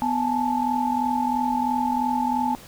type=tone cluster; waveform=sine; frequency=248.5 / 844 / 887 Hz; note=B3 / G#5 / A5; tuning=+11 / +28 / +14 cents; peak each=-25 dBFS; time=0.02-2.55 s; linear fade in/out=0 ms; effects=pink hiss -45 dBFS RMS until 2.67 s